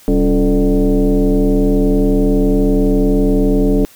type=tone with frequency modulation; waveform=sine; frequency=123.1 Hz; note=B2; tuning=5 cents flat; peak=-9 dBFS; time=0.08-3.85 s; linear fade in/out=0 ms; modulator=158 Hz; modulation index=2.2; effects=white hiss -44 dBFS RMS until 3.95 s